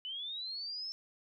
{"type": "linear sweep", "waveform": "sine", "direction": "up", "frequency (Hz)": [2960, 5330], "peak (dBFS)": -38, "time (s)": [0.05, 0.92], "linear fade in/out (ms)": 0, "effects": []}